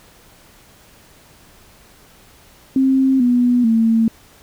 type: tone with pitch steps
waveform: sine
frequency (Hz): 265.6 / 245 / 225.9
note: C4 / B3 / A3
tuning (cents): +26 / -14 / +46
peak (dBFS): -11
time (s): 2.76-4.08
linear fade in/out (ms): 2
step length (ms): 440
effects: pink hiss -48 dBFS RMS until 4.42 s